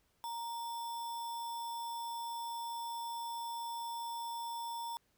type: tone with sample-and-hold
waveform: sine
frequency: 932.3 Hz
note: A#5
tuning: in tune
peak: -38 dBFS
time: 0.24-4.97 s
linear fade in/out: 0 ms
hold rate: 4410 Hz
effects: pink hiss -75 dBFS RMS until 5.17 s